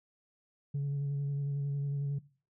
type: tone with vibrato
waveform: sine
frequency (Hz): 141.3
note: C#3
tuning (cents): +34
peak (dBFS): -28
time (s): 0.74-2.19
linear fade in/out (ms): 10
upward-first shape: square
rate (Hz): 11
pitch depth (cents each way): 14
effects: noise-tail reverb RT60 0.4 s tail -20 dB re dry + tanh soft clip ceiling -29 dBFS